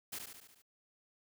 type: noise with echo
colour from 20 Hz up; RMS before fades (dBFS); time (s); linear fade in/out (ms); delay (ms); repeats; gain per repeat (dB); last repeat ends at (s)
white; -42; 0.12-0.19; 10; 72; 6; -4; 0.622
effects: none